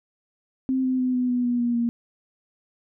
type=tone with pitch steps; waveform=sine; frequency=261.6 / 257.7 / 253.9 / 250.1 / 246.3 / 242.7 / 239.1 / 235.5 Hz; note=C4 / C4 / B3 / B3 / B3 / B3 / A#3 / A#3; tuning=0 / -26 / +48 / +22 / -5 / -30 / +44 / +18 cents; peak=-20 dBFS; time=0.69-1.89 s; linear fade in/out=0 ms; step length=150 ms; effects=none